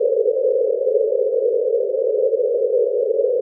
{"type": "band-pass noise", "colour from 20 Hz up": "white", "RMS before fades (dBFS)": -18, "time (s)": [0, 3.41], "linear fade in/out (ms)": 10, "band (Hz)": [420, 540], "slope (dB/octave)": 96, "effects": []}